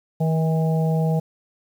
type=harmonic tone with a mistuned harmonic; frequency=160 Hz; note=D#3; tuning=49 cents sharp; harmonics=1 / 3 / 4 / 5; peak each=-18 / -28 / -30 / -32 dBFS; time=0.2-1.2 s; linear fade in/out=10 ms; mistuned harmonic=5; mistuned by=+22 cents; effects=8-bit